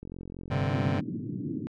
click train, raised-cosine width 3 ms, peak -28 dBFS, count 29, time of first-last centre 0.03-0.659 s, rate 44.5 Hz
sawtooth chord, G suspended fourth, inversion none, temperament just, 98 / 130.67 / 147 Hz, G2 / C3 / D3, 0 / -2 / +2 cents, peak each -26 / -25 / -26 dBFS, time 0.5-1.01 s, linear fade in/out 20 ms
white band-pass noise, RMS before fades -34 dBFS, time 0.7-1.67 s, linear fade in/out 0 ms, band 110 to 330 Hz, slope 48 dB/octave
effects low-pass 3000 Hz 12 dB/octave

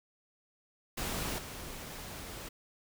pink noise with level steps, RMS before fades -36 / -44 dBFS, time 0.97-2.49 s, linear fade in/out 10 ms, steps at 1.38 s, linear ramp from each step 5 ms, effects none

